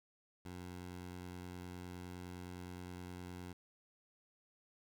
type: tone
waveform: 15% pulse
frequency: 89.7 Hz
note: F2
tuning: 47 cents sharp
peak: -40 dBFS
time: 0.45-3.53 s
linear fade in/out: 5 ms
effects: none